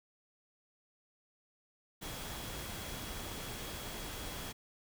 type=tone in noise; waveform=sine; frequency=3322 Hz; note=G#7; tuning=in tune; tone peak=-53 dBFS; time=2.01-4.53 s; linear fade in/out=20 ms; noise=pink; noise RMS=-43 dBFS; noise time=2.01-4.53 s; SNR=-13 dB; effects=none